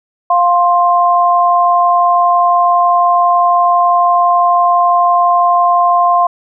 sine tone pair together, 702.1 / 1052 Hz, F5 / C6, +9 / +9 cents, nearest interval perfect fifth, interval 700 cents, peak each -10 dBFS, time 0.3-6.27 s, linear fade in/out 5 ms, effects none

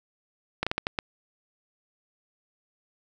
slowing click train, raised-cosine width 0.3 ms, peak -10 dBFS, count 6, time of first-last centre 0.63-0.988 s, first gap 36 ms, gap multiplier 1.35, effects none

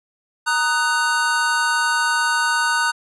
square chord, D# minor, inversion second, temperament equal with one note detuned, 932.3 / 1244.5 / 1492.9 Hz, A#5 / D#6 / F#6, 0 / 0 / +15 cents, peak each -23 / -25 / -20 dBFS, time 0.46-2.92 s, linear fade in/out 20 ms, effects resampled to 24000 Hz

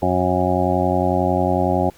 harmonic tone, 91 Hz, F#2, 28 cents flat, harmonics 1 / 2 / 3 / 4 / 6 / 7 / 8 / 9, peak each -24 / -24 / -24 / -24 / -24 / -24 / -24 / -24 dBFS, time 0.02-1.9 s, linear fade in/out 5 ms, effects pink hiss -50 dBFS RMS until 1.97 s

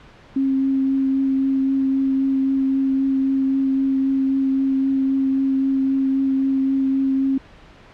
sine tone with vibrato, 268.7 Hz, C4, 46 cents sharp, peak -16 dBFS, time 0.36-7.38 s, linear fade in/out 5 ms, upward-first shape triangle, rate 3.8 Hz, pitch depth 12 cents each way, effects pink hiss -46 dBFS RMS until 7.93 s + low-pass 3000 Hz 12 dB/octave

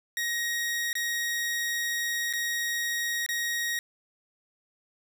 sawtooth tone with dropouts, 1883 Hz, A#6, 17 cents sharp, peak -24 dBFS, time 0.17-3.79 s, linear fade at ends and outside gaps 1 ms, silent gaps 0.93-0.953 / 2.328-2.335 / 3.263-3.289 s, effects none

